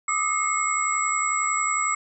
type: tone cluster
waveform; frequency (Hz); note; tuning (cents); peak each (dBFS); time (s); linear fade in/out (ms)
sine; 1195 / 1266 / 2158 / 7740; D6 / D#6 / C#7 / B8; +30 / +30 / -47 / -36; -27; 0.08-1.95; 5
effects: none